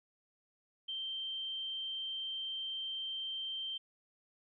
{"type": "tone", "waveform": "sine", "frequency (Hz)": 3136, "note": "G7", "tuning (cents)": 0, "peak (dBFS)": -37, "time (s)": [0.88, 3.78], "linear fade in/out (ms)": 10, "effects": []}